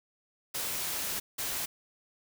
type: noise bursts at uneven times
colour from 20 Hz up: white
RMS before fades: -34 dBFS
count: 2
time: 0.54-1.2 / 1.38-1.66 s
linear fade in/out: 10 ms
effects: none